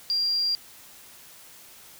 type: tone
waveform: sine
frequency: 4769 Hz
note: D8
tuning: 26 cents sharp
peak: -22 dBFS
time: 0.1-0.55 s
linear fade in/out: 0 ms
effects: white hiss -49 dBFS RMS until 1.99 s